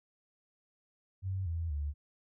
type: tone with pitch steps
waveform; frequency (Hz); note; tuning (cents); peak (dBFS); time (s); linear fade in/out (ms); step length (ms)
sine; 95 / 83.18 / 72.83; F#2 / E2 / D2; +46 / +16 / -14; -32; 1.22-1.94; 50; 240
effects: none